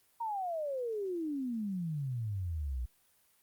sine exponential sweep, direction down, 946 to 58.27 Hz, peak -33 dBFS, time 0.2-2.86 s, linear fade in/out 10 ms, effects white hiss -69 dBFS RMS until 3.42 s + Opus 32 kbps

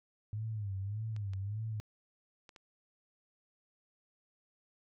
sine tone with vibrato, 103.4 Hz, G#2, 7 cents flat, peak -35 dBFS, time 0.33-1.8 s, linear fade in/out 0 ms, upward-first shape sine, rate 1.7 Hz, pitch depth 130 cents each way
clicks, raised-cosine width 0.2 ms, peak -36 dBFS, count 5, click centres 1.164 / 1.335 / 1.8 / 2.492 / 2.562 s
effects none

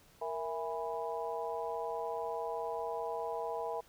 harmonic tone with a mistuned harmonic, 164.81 Hz, E3, in tune, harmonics 3 / 4 / 5 / 6, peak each -39 / -40 / -41 / -42 dBFS, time 0.21-3.81 s, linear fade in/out 10 ms, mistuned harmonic 3, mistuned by -95 cents, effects pink hiss -63 dBFS RMS until 3.88 s

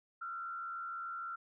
sine tone with frequency modulation, 1365 Hz, F6, 40 cents flat, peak -39 dBFS, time 0.21-1.36 s, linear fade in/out 10 ms, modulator 76.6 Hz, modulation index 0.65, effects none

